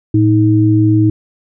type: tone pair together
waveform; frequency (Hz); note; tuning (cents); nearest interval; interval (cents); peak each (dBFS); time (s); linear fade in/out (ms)
sine; 111.7 / 315.9; A2 / D#4; +27 / +26; octave + tritone; 1799; -10; 0.14-1.1; 5
effects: none